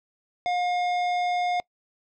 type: tone with hard clipping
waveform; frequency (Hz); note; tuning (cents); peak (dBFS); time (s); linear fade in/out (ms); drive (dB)
sine; 714; F5; +38; -25; 0.46-1.6; 0; 14
effects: noise-tail reverb RT60 0.1 s tail -24 dB re dry + low-pass 5000 Hz 12 dB/octave